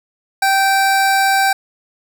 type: tone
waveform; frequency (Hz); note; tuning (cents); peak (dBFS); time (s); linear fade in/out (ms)
25% pulse; 779; G5; -11; -8; 0.42-1.53; 5
effects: none